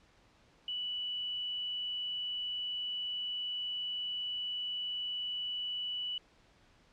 sine tone, 2960 Hz, F#7, in tune, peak -34 dBFS, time 0.68-6.18 s, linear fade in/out 2 ms, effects pink hiss -65 dBFS RMS until 6.92 s + low-pass 5000 Hz 12 dB/octave

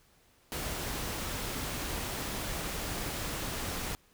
pink noise, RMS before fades -36 dBFS, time 0.52-3.95 s, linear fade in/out 0 ms, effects pink hiss -65 dBFS RMS until 4.13 s

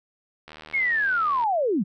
click train, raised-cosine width 0.3 ms, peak -25 dBFS, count 75, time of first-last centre 0.48-1.437 s, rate 77.3 Hz
sine linear sweep, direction down, 2217 to 159.2 Hz, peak -20 dBFS, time 0.73-1.84 s, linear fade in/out 20 ms
effects none

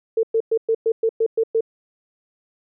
sine tone bursts, 450 Hz, A4, 39 cents sharp, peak -15 dBFS, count 9, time 0.17-1.608 s, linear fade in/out 5 ms, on 62 ms, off 110 ms, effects none

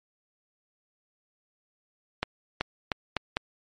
accelerating click train, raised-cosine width 0.3 ms, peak -10 dBFS, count 5, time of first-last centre 2.23-3.369 s, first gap 380 ms, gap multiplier 0.81, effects MP3 48 kbps

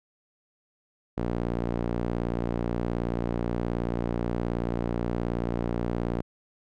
sawtooth tone with band-pass filter, 58.7 Hz, A#1, 13 cents sharp, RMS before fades -29 dBFS, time 1.17-6.22 s, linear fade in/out 10 ms, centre 340 Hz, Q 0.68, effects none

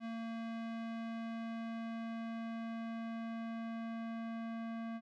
square tone with low-pass filter sweep, 227.9 Hz, A#3, 39 cents flat, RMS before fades -42 dBFS, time 0-5.01 s, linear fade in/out 50 ms, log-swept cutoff 3000 to 2000 Hz, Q 0.78, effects none

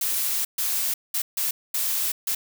blue noise bursts at uneven times, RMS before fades -25 dBFS, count 6, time 0.01-0.45 / 0.58-0.94 / 1.14-1.22 / 1.37-1.51 / 1.74-2.12 / 2.27-2.35 s, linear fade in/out 5 ms, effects none

